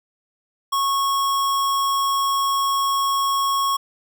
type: tone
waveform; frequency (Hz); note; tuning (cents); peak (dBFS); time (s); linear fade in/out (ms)
square; 1100; C#6; -14; -19; 0.72-3.77; 10
effects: none